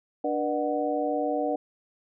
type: tone cluster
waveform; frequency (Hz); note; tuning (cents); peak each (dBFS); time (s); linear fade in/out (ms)
sine; 294.3 / 483.9 / 603 / 741; D4 / B4 / D5 / F#5; +4 / -35 / +46 / +2; -30; 0.24-1.56; 5
effects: none